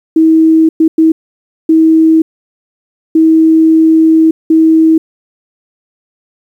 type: tone bursts at uneven times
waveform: sine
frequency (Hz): 320.8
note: E4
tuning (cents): -47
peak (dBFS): -3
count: 6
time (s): 0.16-0.69 / 0.8-0.88 / 0.98-1.12 / 1.69-2.22 / 3.15-4.31 / 4.5-4.98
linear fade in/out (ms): 5
effects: 7-bit